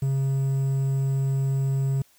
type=tone with quantisation; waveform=triangle; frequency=135.7 Hz; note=C#3; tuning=36 cents flat; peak=-19 dBFS; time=0.02-2.02 s; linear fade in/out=5 ms; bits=8; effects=white hiss -60 dBFS RMS until 2.18 s